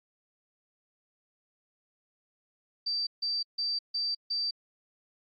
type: tone bursts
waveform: sine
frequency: 4661 Hz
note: D8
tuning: 14 cents flat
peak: -28 dBFS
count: 5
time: 2.86-4.51 s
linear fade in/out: 10 ms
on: 210 ms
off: 150 ms
effects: AAC 32 kbps